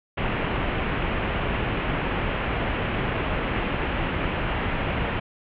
pink low-pass noise, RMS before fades -26 dBFS, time 0.17-5.2 s, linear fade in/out 10 ms, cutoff 3000 Hz, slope 48 dB/octave, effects none

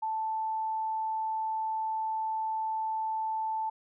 sine tone, 880 Hz, A5, in tune, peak -29 dBFS, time 0.02-3.7 s, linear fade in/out 10 ms, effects none

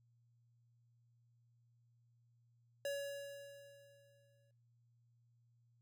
square tone with exponential decay, 563 Hz, C#5, 27 cents sharp, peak -38 dBFS, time 2.85-4.51 s, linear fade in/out 2 ms, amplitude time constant 360 ms, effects noise-tail reverb RT60 0.6 s tail -23 dB re dry + added 118 Hz sine -70 dBFS peak until 5.81 s

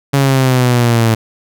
sawtooth exponential sweep, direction down, 140.2 to 111.6 Hz, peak -5 dBFS, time 0.13-1.15 s, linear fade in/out 10 ms, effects none

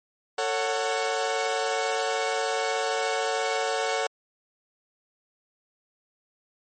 sawtooth chord, F# minor, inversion first, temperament equal with one note detuned, 447.7 / 554.4 / 740 Hz, A4 / C#5 / F#5, +30 / 0 / 0 cents, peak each -25 / -26 / -25 dBFS, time 0.38-4.07 s, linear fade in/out 5 ms, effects MP3 32 kbps

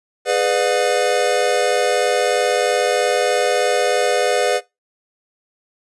square chord, G# diminished seventh, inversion none, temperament just, 415.3 / 498.4 / 598 / 717.6 Hz, G#4 / B4 / D5 / F5, 0 / +16 / +31 / +47 cents, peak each -23 / -19 / -22 / -23 dBFS, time 0.25-4.61 s, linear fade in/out 50 ms, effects noise-tail reverb RT60 0.2 s tail -20 dB re dry + resampled to 24000 Hz

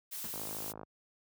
blue noise, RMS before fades -41 dBFS, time 0.11-0.73 s, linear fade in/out 20 ms
pink noise with exponential decay, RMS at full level -42 dBFS, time 0.24-0.39 s, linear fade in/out 1 ms, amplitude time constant 31 ms
click train, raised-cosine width 1 ms, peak -30 dBFS, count 27, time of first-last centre 0.34-0.832 s, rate 52.8 Hz
effects high-pass 80 Hz 12 dB/octave

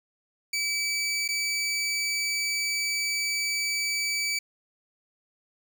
20% pulse tone with dropouts, 2300 Hz, D7, 37 cents flat, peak -21 dBFS, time 0.53-4.39 s, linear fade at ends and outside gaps 5 ms, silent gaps 1.279-1.287 s, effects none

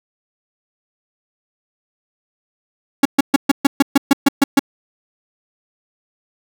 45% pulse tone bursts, 277.9 Hz, C#4, 4 cents sharp, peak -7 dBFS, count 11, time 3.03-4.594 s, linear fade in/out 5 ms, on 24 ms, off 130 ms, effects none

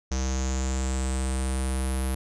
square tone with low-pass filter sweep, 65.41 Hz, C2, in tune, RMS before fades -27 dBFS, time 0.11-2.15 s, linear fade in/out 5 ms, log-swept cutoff 6100 to 11000 Hz, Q 8.7, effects none

